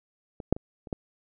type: clicks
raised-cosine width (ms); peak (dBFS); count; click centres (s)
2; -24 / -6 / -24 / -29 / -16; 5; 0.402 / 0.526 / 0.565 / 0.872 / 0.928
effects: none